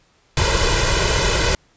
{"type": "noise with comb filter", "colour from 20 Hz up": "pink", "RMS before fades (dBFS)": -17, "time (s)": [0.37, 1.55], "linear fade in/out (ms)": 2, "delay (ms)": 2, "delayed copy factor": 0.8, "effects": ["pink hiss -58 dBFS RMS until 1.76 s", "resampled to 16000 Hz"]}